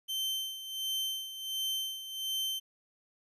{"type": "tone with tremolo", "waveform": "40% pulse", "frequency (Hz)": 3100, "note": "G7", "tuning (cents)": -20, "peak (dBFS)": -30, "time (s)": [0.08, 2.6], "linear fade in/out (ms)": 20, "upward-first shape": "sine", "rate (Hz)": 1.4, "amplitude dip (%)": 70, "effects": ["resampled to 32000 Hz", "12-bit"]}